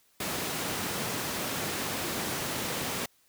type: high-pass noise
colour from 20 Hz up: pink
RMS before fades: -33 dBFS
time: 0.2-3.06 s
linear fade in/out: 5 ms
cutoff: 140 Hz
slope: 12 dB/octave
effects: white hiss -66 dBFS RMS until 3.28 s